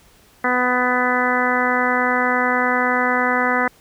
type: harmonic tone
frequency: 249.4 Hz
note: B3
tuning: 17 cents sharp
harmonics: 1 / 2 / 3 / 4 / 5 / 6 / 7 / 8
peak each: -24 / -24 / -24 / -24 / -24 / -24 / -24 / -24 dBFS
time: 0.44-3.68 s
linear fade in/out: 5 ms
effects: pink hiss -52 dBFS RMS until 3.8 s